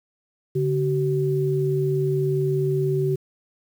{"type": "tone pair together", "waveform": "sine", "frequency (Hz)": [142.81, 379.5], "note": ["D3", "F#4"], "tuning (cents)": [-48, 44], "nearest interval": "octave + perfect fourth", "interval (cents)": 1692, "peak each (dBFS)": -22, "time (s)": [0.55, 3.16], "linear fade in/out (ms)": 10, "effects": ["8-bit"]}